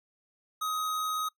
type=tone with amplitude modulation; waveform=square; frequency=1259 Hz; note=D#6; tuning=20 cents sharp; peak=-29 dBFS; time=0.61-1.29 s; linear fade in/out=10 ms; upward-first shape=sine; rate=79.4 Hz; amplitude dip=25%; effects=noise-tail reverb RT60 0.1 s tail -21 dB re dry